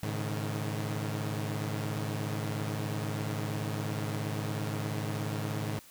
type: chord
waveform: sawtooth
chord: Ab suspended fourth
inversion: none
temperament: equal with one note detuned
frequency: 106.5 / 138.59 / 155.56 Hz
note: Ab2 / Db3 / Eb3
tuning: +44 / 0 / 0 cents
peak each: -30 / -35 / -34 dBFS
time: 0.03-5.79 s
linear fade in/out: 0 ms
effects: white hiss -55 dBFS RMS until 5.9 s